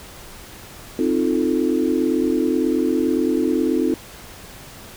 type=chord; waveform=sine; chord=F dominant seventh; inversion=second; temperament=equal; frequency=261.6 / 311.1 / 349.2 / 440 Hz; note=C4 / Eb4 / F4 / A4; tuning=0 / 0 / 0 / 0 cents; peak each=-21 / -21 / -22 / -25 dBFS; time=0.99-3.94 s; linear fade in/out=2 ms; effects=pink hiss -40 dBFS RMS until 4.96 s